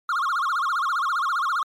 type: tone with vibrato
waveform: triangle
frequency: 1237 Hz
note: D#6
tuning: 10 cents flat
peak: -19 dBFS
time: 0.09-1.63 s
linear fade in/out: 2 ms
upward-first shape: sine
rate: 15 Hz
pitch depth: 260 cents each way
effects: MP3 96 kbps